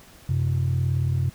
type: tone pair together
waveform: sine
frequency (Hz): 92.5 / 130.81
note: F#2 / C3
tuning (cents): 0 / 0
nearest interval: tritone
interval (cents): 600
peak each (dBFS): -22 / -21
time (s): 0.29-1.3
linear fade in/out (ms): 5
effects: tanh soft clip ceiling -16 dBFS + pink hiss -50 dBFS RMS until 1.34 s